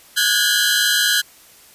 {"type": "tone cluster", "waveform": "sawtooth", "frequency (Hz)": [1460, 1618, 1678, 3132, 4034], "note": ["F#6", "G#6", "G#6", "G7", "B7"], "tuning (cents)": [-24, -46, 17, -2, 36], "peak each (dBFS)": -18, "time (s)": [0.16, 1.22], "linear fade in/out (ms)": 20, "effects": ["white hiss -47 dBFS RMS until 1.74 s", "resampled to 32000 Hz"]}